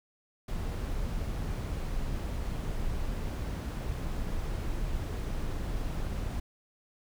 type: noise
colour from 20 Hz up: brown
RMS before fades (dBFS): -33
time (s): 0.48-6.4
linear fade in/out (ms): 5
effects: none